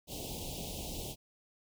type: band-stop noise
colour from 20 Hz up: pink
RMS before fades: -41 dBFS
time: 0.07-1.16 s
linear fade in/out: 50 ms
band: 830 to 2700 Hz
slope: 48 dB/octave
effects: none